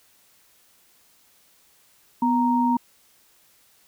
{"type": "tone pair together", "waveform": "sine", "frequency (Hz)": [246.9, 932.2], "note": ["B3", "A#5"], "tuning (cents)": [0, 0], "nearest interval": "octave + major seventh", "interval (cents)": 2300, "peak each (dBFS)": [-20, -21], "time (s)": [2.22, 2.77], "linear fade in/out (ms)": 5, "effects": ["white hiss -59 dBFS RMS until 3.87 s"]}